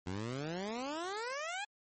15% pulse exponential sweep, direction up, 87.1 to 849 Hz, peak -31 dBFS, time 0.06-1.65 s, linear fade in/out 10 ms, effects MP3 32 kbps

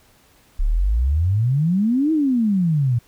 sine exponential two-way sweep, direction up then down, 32.7 to 324.5 to 114.7 Hz, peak -15 dBFS, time 0.59-2.99 s, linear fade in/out 10 ms, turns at 2.12 s, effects pink hiss -55 dBFS RMS until 3.07 s

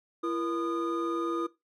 triangle tone cluster, 337 / 475.3 / 1229 Hz, E4 / A#4 / D#6, +38 / +34 / -22 cents, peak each -28 / -35 / -32 dBFS, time 0.23-1.47 s, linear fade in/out 10 ms, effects noise-tail reverb RT60 0.2 s tail -17 dB re dry

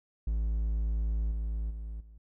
triangle tone with level steps, 54.5 Hz, A1, 16 cents flat, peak -25 / -28 / -34 / -47 dBFS, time 0.27-2.18 s, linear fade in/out 5 ms, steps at 1.31 / 1.7 / 2 s, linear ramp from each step 10 ms, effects none

